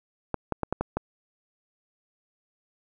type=clicks; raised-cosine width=1 ms; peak=-12 dBFS; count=6; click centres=0.343 / 0.523 / 0.633 / 0.726 / 0.81 / 0.97 s; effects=none